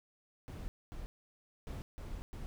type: noise bursts at uneven times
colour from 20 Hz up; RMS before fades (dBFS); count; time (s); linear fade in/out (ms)
brown; -43; 5; 0.48-0.68 / 0.92-1.06 / 1.67-1.82 / 1.98-2.22 / 2.33-2.46; 0
effects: none